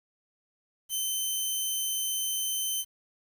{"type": "tone", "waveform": "10% pulse", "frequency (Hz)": 3079, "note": "G7", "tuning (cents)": -32, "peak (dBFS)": -20, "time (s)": [0.89, 2.85], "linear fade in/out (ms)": 50, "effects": ["9-bit"]}